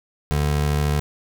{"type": "tone pair together", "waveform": "square", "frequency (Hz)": [73.42, 146.84], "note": ["D2", "D3"], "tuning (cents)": [0, 0], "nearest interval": "octave", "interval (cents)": 1200, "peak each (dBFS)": -22, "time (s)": [0.31, 1], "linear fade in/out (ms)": 0, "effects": []}